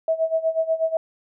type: tone with tremolo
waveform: sine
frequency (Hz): 647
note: E5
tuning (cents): -32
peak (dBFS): -16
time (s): 0.08-0.97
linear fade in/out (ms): 2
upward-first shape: sine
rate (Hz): 8.2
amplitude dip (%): 85
effects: none